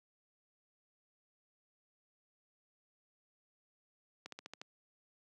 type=slowing click train; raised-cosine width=0.2 ms; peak=-28 dBFS; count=6; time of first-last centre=4.26-4.615 s; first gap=63 ms; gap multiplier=1.06; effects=high-pass 200 Hz 12 dB/octave